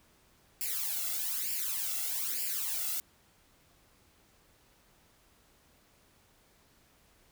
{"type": "noise with flanger", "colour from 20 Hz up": "blue", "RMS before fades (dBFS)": -34, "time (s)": [0.61, 3], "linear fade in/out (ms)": 0, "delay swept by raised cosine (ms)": [0.4, 1.5], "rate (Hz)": 1.1, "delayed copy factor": 0.85, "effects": ["pink hiss -65 dBFS RMS until 7.31 s"]}